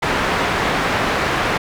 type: low-pass noise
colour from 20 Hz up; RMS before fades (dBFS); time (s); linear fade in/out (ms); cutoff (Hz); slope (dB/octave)
white; -19; 0.02-1.58; 10; 1700; 12
effects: none